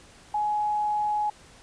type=tone; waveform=sine; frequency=840 Hz; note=G#5; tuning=19 cents sharp; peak=-23 dBFS; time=0.34-1.3 s; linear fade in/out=5 ms; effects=pink hiss -52 dBFS RMS until 1.62 s + resampled to 22050 Hz